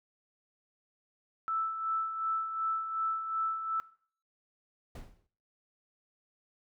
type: tone with tremolo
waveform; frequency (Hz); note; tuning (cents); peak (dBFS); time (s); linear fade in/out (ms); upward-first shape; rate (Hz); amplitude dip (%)
sine; 1318.5; E6; 0; -28; 1.48-3.8; 0; sine; 2.7; 60
type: noise with exponential decay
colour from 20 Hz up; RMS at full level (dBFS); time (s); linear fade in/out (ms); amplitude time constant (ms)
brown; -38; 4.95-5.27; 5; 68
effects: noise-tail reverb RT60 0.5 s tail -20 dB re dry